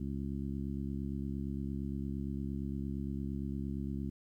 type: harmonic tone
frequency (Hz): 68.7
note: C#2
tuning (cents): -15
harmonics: 1 / 2 / 3 / 4 / 5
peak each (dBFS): -40 / -41 / -39 / -43 / -48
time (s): 0-4.1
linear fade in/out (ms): 5
effects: 12-bit